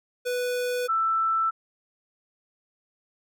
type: tone pair in turn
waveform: square / sine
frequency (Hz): 493.9 / 1327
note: B4 / E6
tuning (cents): 0 / +11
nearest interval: octave + perfect fourth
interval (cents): 1711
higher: second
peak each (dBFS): -26 / -21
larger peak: second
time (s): 0.25-0.88 / 0.88-1.51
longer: neither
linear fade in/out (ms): 20
effects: none